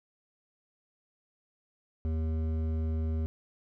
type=tone with hard clipping; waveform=sine; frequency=79.6 Hz; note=D#2; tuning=40 cents sharp; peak=-30 dBFS; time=2.05-3.26 s; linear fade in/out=0 ms; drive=11 dB; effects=none